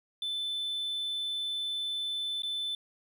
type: tone with dropouts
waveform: triangle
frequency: 3520 Hz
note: A7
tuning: in tune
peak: -29 dBFS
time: 0.22-2.75 s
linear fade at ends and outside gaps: 2 ms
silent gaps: 2.421-2.433 s
effects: tanh soft clip ceiling -25 dBFS